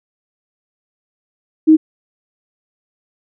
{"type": "tone", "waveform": "sine", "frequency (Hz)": 314.2, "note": "D#4", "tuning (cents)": 17, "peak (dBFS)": -4, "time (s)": [1.67, 1.77], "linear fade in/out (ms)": 20, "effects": []}